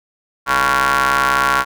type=ring-modulated tone; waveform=sawtooth; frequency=134.7 Hz; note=C#3; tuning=49 cents flat; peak=-6 dBFS; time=0.46-1.65 s; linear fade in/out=50 ms; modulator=1250 Hz; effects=none